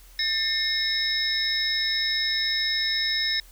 sine tone cluster, 1799 / 2141 / 3804 / 5270 Hz, A6 / C7 / A#7 / E8, +38 / +39 / +34 / -1 cents, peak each -29 / -33 / -27 / -26 dBFS, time 0.19-3.4 s, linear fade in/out 2 ms, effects added 41 Hz sine -48 dBFS peak until 3.51 s + white hiss -54 dBFS RMS until 3.51 s

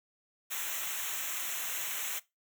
white noise with comb filter, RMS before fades -36 dBFS, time 0.5-2.2 s, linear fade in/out 20 ms, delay 0.21 ms, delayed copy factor -0.9, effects noise-tail reverb RT60 0.2 s tail -19 dB re dry

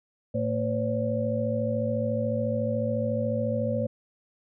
sine tone cluster, 111.2 / 227.3 / 514 / 568 Hz, A2 / A#3 / C5 / C#5, +19 / -43 / -31 / +42 cents, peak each -30 dBFS, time 0.34-3.87 s, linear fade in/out 10 ms, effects none

